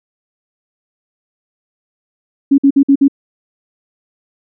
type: tone bursts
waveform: sine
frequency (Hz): 277.2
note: C#4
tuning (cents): 0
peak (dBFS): -5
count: 5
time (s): 2.51-3.082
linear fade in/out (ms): 10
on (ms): 72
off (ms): 53
effects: none